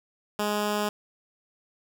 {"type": "tone", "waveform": "10% pulse", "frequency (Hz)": 208.4, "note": "G#3", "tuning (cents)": 6, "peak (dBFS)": -17, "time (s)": [0.39, 0.89], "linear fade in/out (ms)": 2, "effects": []}